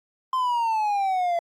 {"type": "exponential sweep", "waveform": "triangle", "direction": "down", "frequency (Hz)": [1046.5, 676], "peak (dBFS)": -19, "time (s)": [0.33, 1.39], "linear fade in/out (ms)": 2, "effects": ["AAC 64 kbps"]}